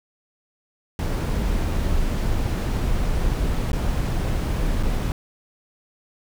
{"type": "noise with dropouts", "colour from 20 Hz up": "brown", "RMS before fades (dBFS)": -22, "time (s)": [0.99, 5.12], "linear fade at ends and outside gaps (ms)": 1, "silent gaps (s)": [[3.717, 3.731], [4.828, 4.833]], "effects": []}